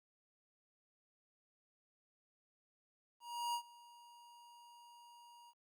square tone with ADSR envelope, 950 Hz, A#5, 33 cents sharp, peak -36 dBFS, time 3.2-5.54 s, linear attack 340 ms, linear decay 81 ms, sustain -23 dB, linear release 52 ms, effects 13-bit

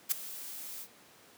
blue noise with ADSR envelope, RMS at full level -26 dBFS, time 0.09-0.88 s, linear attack 26 ms, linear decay 9 ms, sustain -17 dB, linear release 68 ms, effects pink hiss -58 dBFS RMS until 1.37 s + high-pass 200 Hz 12 dB/octave

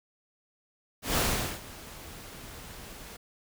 pink noise with ADSR envelope, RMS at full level -25 dBFS, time 1.02-3.17 s, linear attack 150 ms, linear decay 430 ms, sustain -20 dB, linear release 10 ms, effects none

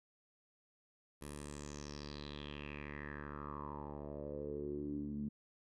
10% pulse tone with low-pass filter sweep, 73 Hz, D2, 10 cents flat, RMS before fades -45 dBFS, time 1.21-5.29 s, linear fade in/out 10 ms, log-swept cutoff 11000 to 210 Hz, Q 5.7, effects none

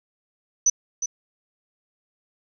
sine tone with echo, 6000 Hz, F#8, 23 cents sharp, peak -14 dBFS, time 0.66-0.7 s, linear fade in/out 5 ms, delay 360 ms, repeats 1, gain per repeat -9 dB, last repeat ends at 1.06 s, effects none

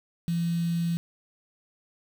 sine tone with quantisation, 169.3 Hz, E3, 46 cents sharp, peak -24 dBFS, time 0.28-0.97 s, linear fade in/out 0 ms, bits 7, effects none

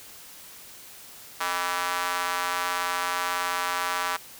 square tone with high-pass filter, 89.2 Hz, F2, 37 cents sharp, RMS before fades -28 dBFS, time 1.4-4.17 s, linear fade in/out 10 ms, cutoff 1100 Hz, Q 2, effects white hiss -46 dBFS RMS until 4.39 s

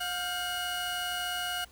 45% pulse tone cluster, 718 / 1401 / 1567 / 2905 Hz, F5 / F6 / G6 / F#7, +48 / +5 / -1 / -32 cents, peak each -37 / -38 / -39 / -35 dBFS, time 0-1.65 s, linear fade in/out 10 ms, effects added 60 Hz sine -57 dBFS peak until 1.71 s + pink hiss -58 dBFS RMS until 1.71 s

